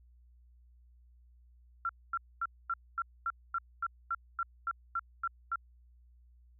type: tone bursts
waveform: sine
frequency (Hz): 1364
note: F6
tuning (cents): -41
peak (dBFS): -30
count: 14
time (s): 1.85-5.558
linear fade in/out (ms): 2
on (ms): 42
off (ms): 240
effects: added 60 Hz sine -58 dBFS peak until 6.59 s